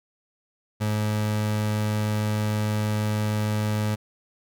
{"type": "tone", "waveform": "30% pulse", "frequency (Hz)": 106.4, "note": "G#2", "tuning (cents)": 42, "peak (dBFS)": -20, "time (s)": [0.8, 3.96], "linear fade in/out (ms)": 20, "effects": []}